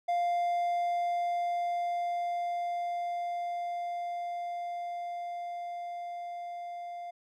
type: tone with level ramp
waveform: triangle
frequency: 698.5 Hz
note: F5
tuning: in tune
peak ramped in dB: -24 to -36 dBFS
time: 0.08-7.11 s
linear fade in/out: 10 ms
effects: none